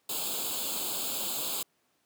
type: noise with comb filter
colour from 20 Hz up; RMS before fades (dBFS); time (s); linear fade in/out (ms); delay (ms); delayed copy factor
white; -33; 0.09-1.63; 5; 0.26; +0.9
effects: pink hiss -72 dBFS RMS until 2.05 s + high-pass 200 Hz 12 dB/octave